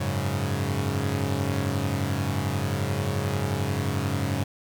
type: chord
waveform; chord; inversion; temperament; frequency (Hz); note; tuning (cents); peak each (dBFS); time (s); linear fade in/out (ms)
sawtooth; F# suspended second; none; equal; 92.5 / 103.83 / 138.59; F#2 / G#2 / C#3; 0 / 0 / 0; -25; 0-4.44; 10
effects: 9-bit